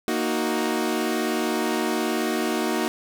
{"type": "chord", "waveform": "sawtooth", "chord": "D# minor", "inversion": "second", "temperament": "equal", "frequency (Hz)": [233.1, 311.1, 370], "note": ["A#3", "D#4", "F#4"], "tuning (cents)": [0, 0, 0], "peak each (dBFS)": -23, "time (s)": [0.08, 2.88], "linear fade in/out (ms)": 0, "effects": []}